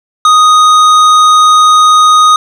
sine tone with hard clipping, 1244.5 Hz, D#6, in tune, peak -4 dBFS, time 0.25-2.36 s, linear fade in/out 2 ms, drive 11 dB, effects none

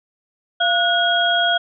sine tone cluster, 690 / 1460 / 3282 Hz, F5 / F#6 / G#7, -21 / -24 / -21 cents, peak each -19 dBFS, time 0.6-1.58 s, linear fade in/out 10 ms, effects none

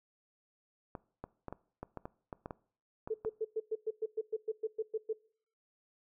clicks, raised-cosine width 1 ms, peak -27 dBFS, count 12, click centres 0.952 / 1.24 / 1.483 / 1.526 / 1.83 / 1.973 / 2.055 / 2.328 / 2.459 / 2.508 / 3.075 / 3.249 s
sine tone bursts, 440 Hz, A4, in tune, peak -30 dBFS, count 14, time 3.1-5.132 s, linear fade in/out 10 ms, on 43 ms, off 110 ms
effects noise-tail reverb RT60 0.5 s tail -21 dB re dry

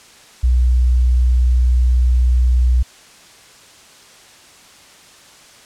sine tone, 61.74 Hz, B1, in tune, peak -10 dBFS, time 0.43-2.83 s, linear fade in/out 10 ms, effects white hiss -44 dBFS RMS until 5.65 s + low-pass 8000 Hz 12 dB/octave

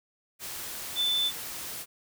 sine tone in noise, 3520 Hz, A7, in tune, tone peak -24 dBFS, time 0.95-1.32 s, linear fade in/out 50 ms, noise white, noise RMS -38 dBFS, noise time 0.39-1.86 s, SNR +11 dB, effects none

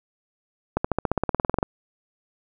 accelerating click train, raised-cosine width 1 ms, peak -7 dBFS, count 16, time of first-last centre 0.77-1.629 s, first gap 75 ms, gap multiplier 0.96, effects none

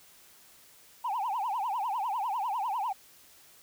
sine tone with vibrato, 883 Hz, A5, 6 cents sharp, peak -27 dBFS, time 1.04-2.93 s, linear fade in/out 10 ms, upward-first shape triangle, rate 10 Hz, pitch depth 290 cents each way, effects tanh soft clip ceiling -26 dBFS + white hiss -57 dBFS RMS until 3.62 s

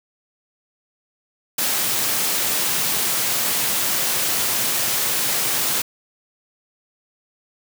white high-pass noise, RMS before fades -21 dBFS, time 1.58-5.82 s, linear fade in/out 5 ms, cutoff 100 Hz, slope 96 dB/octave, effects none

